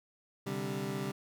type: chord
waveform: 25% pulse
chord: C suspended second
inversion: none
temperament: equal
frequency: 130.81 / 146.83 / 196 Hz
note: C3 / D3 / G3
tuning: 0 / 0 / 0 cents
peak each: -36 / -37 / -34 dBFS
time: 0.46-1.12 s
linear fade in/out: 10 ms
effects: none